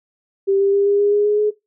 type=tone with pitch steps; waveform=sine; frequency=392 / 396.1 / 400.2 / 404.4 / 408.6 / 412.9 / 417.2 / 421.6 Hz; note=G4 / G4 / G4 / G#4 / G#4 / G#4 / G#4 / G#4; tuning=0 / +18 / +36 / -46 / -28 / -10 / +8 / +26 cents; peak=-13 dBFS; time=0.47-1.51 s; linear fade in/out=20 ms; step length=130 ms; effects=noise-tail reverb RT60 0.2 s tail -20 dB re dry